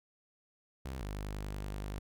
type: tone pair in turn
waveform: sawtooth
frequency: 65.7 / 50.49 Hz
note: C2 / G#1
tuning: +8 / -48 cents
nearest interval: perfect fourth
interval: 456 cents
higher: first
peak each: -35 / -34 dBFS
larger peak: second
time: 0.85-1 / 1-1.99 s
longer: second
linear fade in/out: 5 ms
effects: none